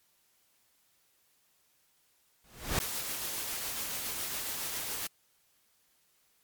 pink noise with exponential growth, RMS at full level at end -25 dBFS, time 2.44-2.79 s, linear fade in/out 2 ms, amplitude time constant 74 ms
white noise with tremolo, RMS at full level -35 dBFS, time 2.8-5.07 s, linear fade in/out 2 ms, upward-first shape triangle, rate 7.2 Hz, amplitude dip 30%
effects white hiss -70 dBFS RMS until 6.43 s + MP3 96 kbps

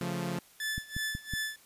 sawtooth chord, Db augmented, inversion none, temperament equal, 138.59 / 174.61 / 220 Hz, Db3 / F3 / A3, 0 / 0 / 0 cents, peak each -34 / -30 / -36 dBFS, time 0.01-0.39 s, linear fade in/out 2 ms
sawtooth tone with tremolo, 1743 Hz, A6, 17 cents flat, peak -27 dBFS, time 0.6-1.56 s, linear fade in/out 2 ms, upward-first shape sine, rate 2.8 Hz, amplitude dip 90%
click train, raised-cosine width 5 ms, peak -24 dBFS, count 4, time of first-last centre 0.78-1.337 s, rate 5.39 Hz
effects white hiss -59 dBFS RMS until 1.65 s + resampled to 32000 Hz

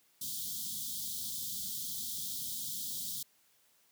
white band-stop noise, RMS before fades -39 dBFS, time 0.21-3.23 s, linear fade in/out 5 ms, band 260 to 3200 Hz, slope 96 dB/octave, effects white hiss -69 dBFS RMS until 3.91 s + high-pass 100 Hz 12 dB/octave

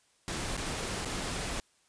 pink noise with dropouts, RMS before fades -35 dBFS, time 0.28-1.6 s, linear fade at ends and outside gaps 0 ms, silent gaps 0.567-0.576 / 1.049-1.056 s, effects white hiss -68 dBFS RMS until 1.88 s + resampled to 22050 Hz

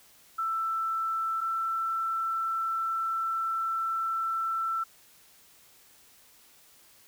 sine tone pair in turn, 1329 / 1335.5 Hz, E6 / E6, +14 / +22 cents, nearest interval unison, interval 8 cents, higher second, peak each -27 dBFS, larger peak neither, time 0.38-1.41 / 1.41-4.84 s, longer second, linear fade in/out 10 ms, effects white hiss -58 dBFS RMS until 7.07 s

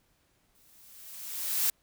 blue noise with exponential growth, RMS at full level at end -25 dBFS, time 0.55-1.7 s, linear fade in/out 1 ms, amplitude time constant 250 ms, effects pink hiss -70 dBFS RMS until 1.82 s

